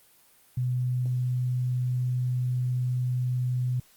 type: tone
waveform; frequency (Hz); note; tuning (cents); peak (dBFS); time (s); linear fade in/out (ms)
sine; 125.3; B2; +25; -24; 0.57-3.8; 5
effects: white hiss -59 dBFS RMS until 3.96 s + Opus 32 kbps